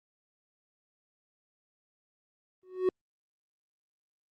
triangle tone with exponential growth, 370 Hz, F#4, in tune, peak -18 dBFS, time 2.63-2.89 s, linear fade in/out 2 ms, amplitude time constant 55 ms, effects Opus 24 kbps

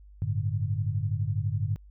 sine chord, G suspended second, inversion none, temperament equal, 98 / 110 / 146.83 Hz, G2 / A2 / D3, 0 / 0 / 0 cents, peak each -29 / -29 / -33 dBFS, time 0.22-1.76 s, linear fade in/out 0 ms, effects added 50 Hz sine -48 dBFS peak until 1.9 s

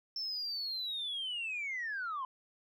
sine linear sweep, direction down, 5380 to 1000 Hz, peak -34 dBFS, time 0.16-2.25 s, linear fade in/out 2 ms, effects tanh soft clip ceiling -32 dBFS

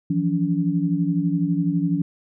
sine tone cluster, 164.8 / 176.8 / 285.5 Hz, E3 / F3 / D4, 0 / +22 / -49 cents, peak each -23 dBFS, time 0.1-2.02 s, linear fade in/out 5 ms, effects none

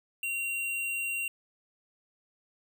square tone, 2755 Hz, F7, 24 cents flat, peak -31 dBFS, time 0.23-1.28 s, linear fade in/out 2 ms, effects none

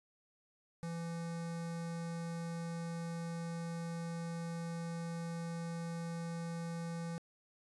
square tone with notch filter, 167.9 Hz, E3, 32 cents sharp, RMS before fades -41 dBFS, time 0.83-7.18 s, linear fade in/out 0 ms, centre 3000 Hz, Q 1.8, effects resampled to 24000 Hz

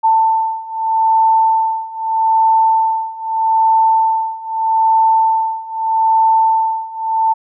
sine beating tone pair, 890 / 890.8 Hz, A5 / A5, +20 / +21 cents, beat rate 0.8 Hz, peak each -15 / -13 dBFS, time 0.03-7.34 s, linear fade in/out 20 ms, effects none

